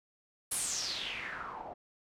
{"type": "noise with low-pass filter sweep", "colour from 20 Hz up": "white", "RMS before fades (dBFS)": -38, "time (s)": [0.51, 1.74], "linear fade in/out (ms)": 10, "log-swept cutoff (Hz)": [11000, 650], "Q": 5.3, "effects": []}